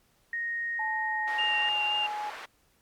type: tone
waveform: sine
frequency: 1864.7 Hz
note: A#6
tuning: in tune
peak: -29 dBFS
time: 0.33-1.69 s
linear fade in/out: 2 ms
type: tone with pitch glide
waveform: sine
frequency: 869 to 840.4 Hz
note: A5 to G#5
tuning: -22 to +20 cents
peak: -31 dBFS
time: 0.79-2.3 s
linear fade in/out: 5 ms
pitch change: -58 cents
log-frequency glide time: 1.01-1.7 s
type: band-pass noise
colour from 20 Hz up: white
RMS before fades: -42 dBFS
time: 1.27-2.46 s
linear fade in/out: 10 ms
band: 580 to 1800 Hz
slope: 12 dB/octave
type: tone with vibrato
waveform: sine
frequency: 2794 Hz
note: F7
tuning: in tune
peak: -26 dBFS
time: 1.38-2.07 s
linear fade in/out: 10 ms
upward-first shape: triangle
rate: 3.9 Hz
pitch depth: 16 cents each way
effects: pink hiss -67 dBFS RMS until 2.81 s + MP3 96 kbps